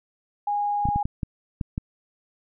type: tone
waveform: sine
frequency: 822 Hz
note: G#5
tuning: 18 cents flat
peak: -22 dBFS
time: 0.47-1.03 s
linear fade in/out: 5 ms
type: clicks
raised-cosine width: 5 ms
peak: -14 dBFS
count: 7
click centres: 0.855 / 0.888 / 0.96 / 1.055 / 1.232 / 1.612 / 1.779 s
effects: none